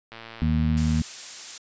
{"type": "click train", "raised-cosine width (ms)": 0.3, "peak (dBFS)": -24, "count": 101, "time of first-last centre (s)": [0.12, 0.997], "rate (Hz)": 114}
{"type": "harmonic tone", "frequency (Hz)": 77.78, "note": "D#2", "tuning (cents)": 0, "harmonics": [1, 2, 3], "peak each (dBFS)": [-24, -24, -24], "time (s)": [0.42, 1.02], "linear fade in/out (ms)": 0}
{"type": "noise", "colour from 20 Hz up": "blue", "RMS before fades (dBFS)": -33, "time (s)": [0.77, 1.58], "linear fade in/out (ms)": 5}
{"effects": ["resampled to 16000 Hz"]}